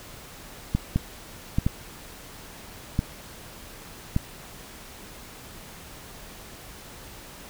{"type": "clicks", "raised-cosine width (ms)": 5, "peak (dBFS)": -9, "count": 6, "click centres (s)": [0.75, 0.96, 1.585, 1.665, 2.991, 4.164], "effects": ["pink hiss -44 dBFS RMS until 7.49 s"]}